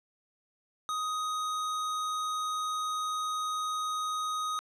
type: tone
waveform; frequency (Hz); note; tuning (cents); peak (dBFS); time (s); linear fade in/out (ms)
square; 1251; D#6; +9; -31; 0.89-4.59; 0
effects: low-pass 9000 Hz 12 dB/octave + 11-bit